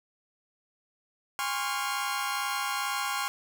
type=chord; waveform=sawtooth; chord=Db major seventh; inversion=second; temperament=equal with one note detuned; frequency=814 / 1046.5 / 1108.7 / 1396.9 Hz; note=Ab5 / C6 / Db6 / F6; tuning=-35 / 0 / 0 / 0 cents; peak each=-31 dBFS; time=1.39-3.28 s; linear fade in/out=0 ms; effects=10-bit